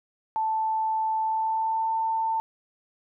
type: tone with pitch glide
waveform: sine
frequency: 880 to 894.3 Hz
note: A5 to A5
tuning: 0 to +28 cents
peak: -23 dBFS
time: 0.36-2.4 s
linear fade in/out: 0 ms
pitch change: +28 cents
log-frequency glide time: 1.22-1.91 s
effects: none